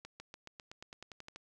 accelerating click train, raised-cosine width 0.2 ms, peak -30 dBFS, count 13, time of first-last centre 0.05-1.36 s, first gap 150 ms, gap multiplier 0.94, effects none

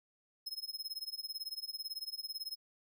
45% pulse tone with tremolo, 5150 Hz, E8, 41 cents flat, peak -37 dBFS, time 0.46-2.56 s, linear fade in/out 10 ms, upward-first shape sine, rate 18 Hz, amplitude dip 95%, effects none

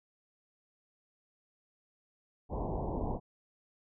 pink low-pass noise, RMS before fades -35 dBFS, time 2.49-3.2 s, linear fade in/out 50 ms, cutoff 1000 Hz, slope 96 dB/octave, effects none

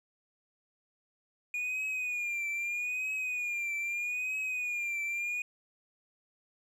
triangle tone with vibrato, 2442 Hz, D#7, 33 cents flat, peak -30 dBFS, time 1.54-5.42 s, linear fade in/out 2 ms, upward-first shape triangle, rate 0.79 Hz, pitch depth 82 cents each way, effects none

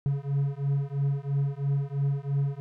triangle beating tone pair, 138.59 / 141.59 Hz, C#3 / C#3, 0 / +37 cents, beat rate 3 Hz, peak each -26 dBFS, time 0.06-2.6 s, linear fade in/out 0 ms, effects none

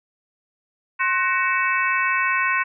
harmonic tone with a mistuned harmonic, 374.6 Hz, F#4, 21 cents sharp, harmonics 3 / 4 / 5 / 6 / 7, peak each -23 / -24 / -25 / -26 / -26 dBFS, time 0.99-2.64 s, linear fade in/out 20 ms, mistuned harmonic 3, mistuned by -92 cents, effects none

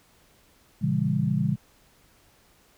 sine chord, A# diminished seventh, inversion none, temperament just, 116.54 / 139.85 / 167.82 / 201.4 Hz, A#2 / C#3 / E3 / G3, 0 / +16 / +31 / +47 cents, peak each -30 / -26 / -27 / -27 dBFS, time 0.81-1.56 s, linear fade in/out 20 ms, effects pink hiss -60 dBFS RMS until 2.77 s

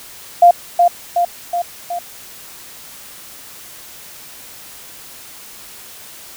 sine tone with echo, 698 Hz, F5, 1 cent flat, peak -3 dBFS, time 0.42-0.51 s, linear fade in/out 5 ms, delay 370 ms, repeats 4, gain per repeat -4 dB, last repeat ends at 1.99 s, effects white hiss -37 dBFS RMS until 6.36 s

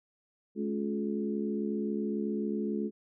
harmonic tone with a mistuned harmonic, 71 Hz, C#2, 42 cents sharp, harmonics 3 / 4 / 5 / 6, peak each -32 / -38 / -36 / -38 dBFS, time 0.55-2.91 s, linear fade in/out 50 ms, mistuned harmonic 4, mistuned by -22 cents, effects none

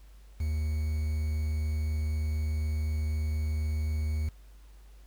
triangle tone with quantisation, 77 Hz, D#2, 17 cents flat, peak -25 dBFS, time 0.4-4.29 s, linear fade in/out 5 ms, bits 8, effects added 50 Hz sine -49 dBFS peak until 5.06 s + pink hiss -64 dBFS RMS until 5.06 s

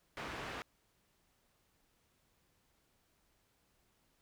white low-pass noise, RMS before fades -44 dBFS, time 0.17-0.62 s, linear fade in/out 0 ms, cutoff 1900 Hz, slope 12 dB/octave, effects pink hiss -75 dBFS RMS until 4.21 s

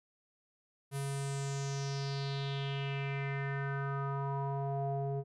square tone with low-pass filter sweep, 138.59 Hz, C#3, in tune, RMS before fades -36 dBFS, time 0.91-5.24 s, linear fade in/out 50 ms, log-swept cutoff 11000 to 540 Hz, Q 4.3, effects none

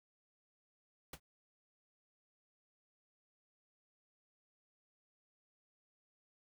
pink noise with exponential decay, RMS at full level -41 dBFS, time 1.13-1.2 s, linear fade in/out 5 ms, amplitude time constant 15 ms, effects none

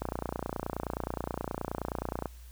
click train, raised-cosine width 1 ms, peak -18 dBFS, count 67, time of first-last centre 0.02-2.257 s, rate 29.5 Hz, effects added 60 Hz sine -46 dBFS peak until 2.51 s + white hiss -59 dBFS RMS until 2.51 s

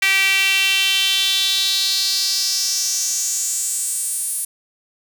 sawtooth tone with high-pass filter sweep, 387.4 Hz, G4, 20 cents flat, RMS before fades -19 dBFS, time 0.02-4.45 s, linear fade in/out 5 ms, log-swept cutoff 2200 to 10000 Hz, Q 4.3, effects none

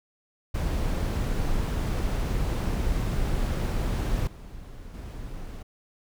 brown noise with level steps, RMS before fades -26 / -42 / -38 dBFS, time 0.54-5.63 s, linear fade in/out 10 ms, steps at 4.27 / 4.94 s, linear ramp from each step 2 ms, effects none

